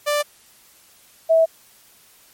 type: tone pair in turn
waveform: sawtooth / sine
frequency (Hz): 589 / 650.8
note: D5 / E5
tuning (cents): +5 / -22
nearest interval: major second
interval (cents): 173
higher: second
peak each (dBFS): -14 / -11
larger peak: second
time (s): 0.06-0.23 / 1.29-1.46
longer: neither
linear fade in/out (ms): 20
effects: white hiss -52 dBFS RMS until 2.33 s + MP3 64 kbps